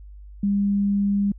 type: tone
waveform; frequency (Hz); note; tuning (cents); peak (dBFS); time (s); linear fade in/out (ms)
sine; 200.9; G3; +43; -18; 0.43-1.32; 5
effects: added 50 Hz sine -39 dBFS peak until 1.38 s